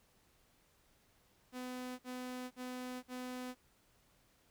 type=tone bursts; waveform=sawtooth; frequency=251.8 Hz; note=B3; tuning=34 cents sharp; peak=-38 dBFS; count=4; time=1.52-3.55 s; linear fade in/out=50 ms; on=470 ms; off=50 ms; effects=pink hiss -71 dBFS RMS until 4.5 s